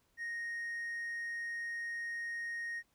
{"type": "tone with hard clipping", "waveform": "sine", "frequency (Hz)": 1864.7, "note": "A#6", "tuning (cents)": 0, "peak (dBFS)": -38, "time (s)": [0.17, 2.83], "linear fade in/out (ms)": 50, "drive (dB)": 2, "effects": ["pink hiss -75 dBFS RMS until 2.94 s"]}